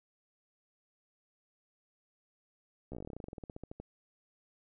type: slowing click train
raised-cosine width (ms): 2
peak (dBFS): -30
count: 23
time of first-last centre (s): 2.92-3.8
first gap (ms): 14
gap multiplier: 1.09
effects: none